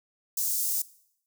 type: high-pass noise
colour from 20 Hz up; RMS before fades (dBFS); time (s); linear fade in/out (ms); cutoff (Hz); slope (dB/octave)
white; -28; 0.37-0.82; 5; 5900; 24
effects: noise-tail reverb RT60 0.7 s tail -20 dB re dry